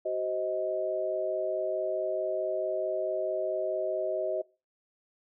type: chord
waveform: sine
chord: C diminished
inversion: second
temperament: just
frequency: 376.7 / 523.3 / 627.9 Hz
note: Gb4 / C5 / Eb5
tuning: +31 / 0 / +16 cents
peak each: -34 / -36 / -30 dBFS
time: 0.05-4.42 s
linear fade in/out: 10 ms
effects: noise-tail reverb RT60 0.3 s tail -22 dB re dry